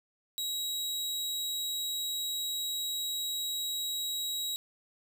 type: tone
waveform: sawtooth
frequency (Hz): 3845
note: B7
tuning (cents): -47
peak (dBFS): -29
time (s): 0.38-4.56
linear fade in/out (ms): 0
effects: none